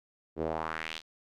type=tone with band-pass filter sweep; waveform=sawtooth; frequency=80 Hz; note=D#2; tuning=49 cents sharp; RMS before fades=-35 dBFS; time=0.36-1.02 s; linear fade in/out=50 ms; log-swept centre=370 to 4100 Hz; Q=2.2; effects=none